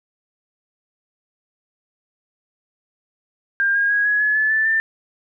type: tone with pitch steps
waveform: sine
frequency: 1600 / 1625.1 / 1650.7 / 1676.6 / 1703 / 1729.8 / 1756.9 / 1784.6 Hz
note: G6 / G#6 / G#6 / G#6 / G#6 / A6 / A6 / A6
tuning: +35 / -38 / -11 / +16 / +43 / -30 / -3 / +24 cents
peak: -15 dBFS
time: 3.6-4.8 s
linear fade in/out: 0 ms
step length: 150 ms
effects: none